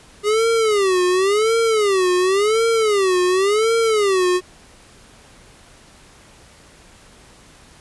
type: tone with vibrato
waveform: square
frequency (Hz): 406.6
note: G#4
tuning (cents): -37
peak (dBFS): -15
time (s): 0.23-4.41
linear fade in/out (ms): 50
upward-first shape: sine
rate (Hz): 0.92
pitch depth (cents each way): 210
effects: pink hiss -47 dBFS RMS until 7.8 s + resampled to 24000 Hz